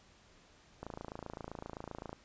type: click train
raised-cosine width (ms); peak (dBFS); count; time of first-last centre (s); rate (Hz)
1; -28; 37; 0.83-2.13; 27.7
effects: pink hiss -63 dBFS RMS until 2.24 s + resampled to 16000 Hz